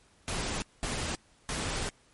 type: noise bursts at uneven times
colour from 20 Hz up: pink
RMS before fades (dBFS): -33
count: 3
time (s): 0.28-0.62 / 0.83-1.15 / 1.49-1.89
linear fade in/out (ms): 0
effects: pink hiss -63 dBFS RMS until 2.13 s + MP3 48 kbps